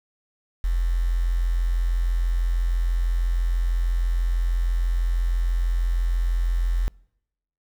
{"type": "tone with quantisation", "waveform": "sine", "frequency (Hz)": 43.08, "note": "F1", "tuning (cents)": -23, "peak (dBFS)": -19, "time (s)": [0.64, 6.88], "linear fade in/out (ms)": 0, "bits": 7, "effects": ["noise-tail reverb RT60 0.8 s tail -26 dB re dry"]}